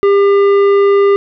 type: tone with tanh clipping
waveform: sine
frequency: 400 Hz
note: G4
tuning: 35 cents sharp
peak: -8 dBFS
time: 0.03-1.16 s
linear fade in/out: 0 ms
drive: 11 dB
effects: none